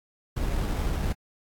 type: noise with sample-and-hold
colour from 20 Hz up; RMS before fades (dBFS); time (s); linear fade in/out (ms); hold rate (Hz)
brown; -27; 0.36-1.13; 10; 4410
effects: AAC 64 kbps